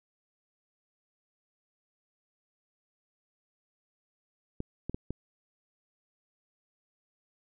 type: clicks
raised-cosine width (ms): 3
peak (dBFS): -21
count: 4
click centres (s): 4.604 / 4.896 / 4.945 / 5.106
effects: none